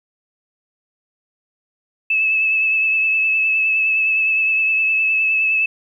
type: tone with vibrato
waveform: sine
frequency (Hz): 2608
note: E7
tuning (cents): -19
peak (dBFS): -14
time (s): 2.1-5.66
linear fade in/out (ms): 5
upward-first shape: sine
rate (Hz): 9.7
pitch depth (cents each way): 22
effects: 9-bit